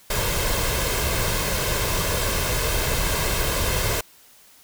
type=noise with comb filter; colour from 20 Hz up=pink; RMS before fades=-23 dBFS; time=0.1-4.01 s; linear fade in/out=5 ms; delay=1.9 ms; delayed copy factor=+0.55; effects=white hiss -52 dBFS RMS until 4.63 s